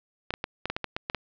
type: clicks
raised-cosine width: 0.3 ms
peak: -13 dBFS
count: 10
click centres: 0.306 / 0.339 / 0.441 / 0.656 / 0.7 / 0.765 / 0.843 / 0.965 / 1.099 / 1.147 s
effects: low-pass 5000 Hz 12 dB/octave